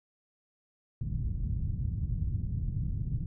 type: low-pass noise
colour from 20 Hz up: white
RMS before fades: -32 dBFS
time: 1.01-3.26 s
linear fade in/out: 2 ms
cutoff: 140 Hz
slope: 24 dB/octave
effects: none